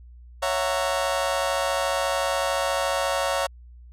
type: chord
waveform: 30% pulse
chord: F# dominant seventh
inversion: second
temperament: just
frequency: 555 / 666 / 740 / 925 Hz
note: C#5 / E5 / F#5 / A#5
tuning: +2 / +18 / 0 / -14 cents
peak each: -23 / -26 / -28 / -28 dBFS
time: 0.42-3.47 s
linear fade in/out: 10 ms
effects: added 60 Hz sine -43 dBFS peak until 3.92 s + low-pass 11000 Hz 12 dB/octave